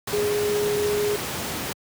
sine tone in noise, 415.3 Hz, G#4, in tune, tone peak -21 dBFS, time 0.13-1.16 s, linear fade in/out 5 ms, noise pink, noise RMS -29 dBFS, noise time 0.07-1.73 s, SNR +5 dB, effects high-pass 100 Hz 12 dB/octave

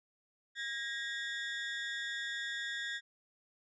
30% pulse ring-modulated tone, 1760 Hz, A6, in tune, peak -31 dBFS, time 0.55-3.01 s, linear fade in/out 50 ms, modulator 128 Hz, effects resampled to 16000 Hz

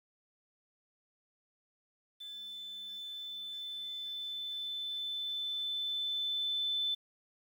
sine tone with level ramp, 3520 Hz, A7, in tune, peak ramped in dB -43 to -30 dBFS, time 2.2-6.95 s, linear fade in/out 10 ms, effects 10-bit

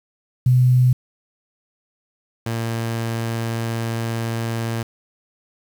sine / sawtooth tone pair in turn, 126.1 / 114.68 Hz, B2 / A#2, +36 / -28 cents, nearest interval major second, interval 164 cents, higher first, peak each -11 / -18 dBFS, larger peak first, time 0.46-0.93 / 2.46-4.83 s, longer second, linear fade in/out 5 ms, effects 7-bit

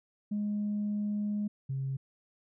sine tone pair in turn, 207.7 / 134.76 Hz, G#3 / C#3, 0 / -49 cents, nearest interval perfect fifth, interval 749 cents, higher first, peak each -28 / -30 dBFS, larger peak first, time 0.31-1.48 / 1.69-1.97 s, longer first, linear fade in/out 10 ms, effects tanh soft clip ceiling -26 dBFS

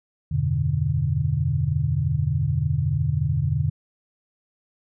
sine chord, E minor seventh, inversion none, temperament equal with one note detuned, 84.33 / 98 / 123.47 / 146.83 Hz, E2 / G2 / B2 / D3, +40 / 0 / 0 / 0 cents, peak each -27 / -28 / -25 / -23 dBFS, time 0.31-3.7 s, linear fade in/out 10 ms, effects none

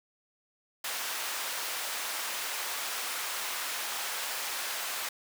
pink high-pass noise, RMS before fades -35 dBFS, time 0.84-5.09 s, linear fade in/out 5 ms, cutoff 960 Hz, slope 12 dB/octave, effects none

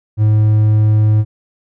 triangle tone, 107.2 Hz, A2, 45 cents flat, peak -6 dBFS, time 0.17-1.25 s, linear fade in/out 50 ms, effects none

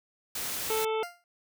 white noise, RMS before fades -34 dBFS, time 0.35-0.85 s, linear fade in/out 5 ms
harmonic tone, 440 Hz, A4, in tune, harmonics 1 / 2 / 3 / 5 / 6 / 7 / 8, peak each -28 / -34 / -38 / -42 / -44 / -45 / -46 dBFS, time 0.7-1.03 s, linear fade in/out 2 ms
20% pulse tone with exponential decay, 698.5 Hz, F5, in tune, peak -28 dBFS, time 1.03-1.24 s, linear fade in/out 1 ms, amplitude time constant 44 ms
effects none

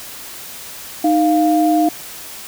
sine tone pair together, 309.9 / 698.5 Hz, D#4 / F5, -7 / 0 cents, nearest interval octave + major second, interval 1407 cents, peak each -13 / -15 dBFS, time 1.04-1.89 s, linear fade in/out 5 ms, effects white hiss -33 dBFS RMS until 2.47 s

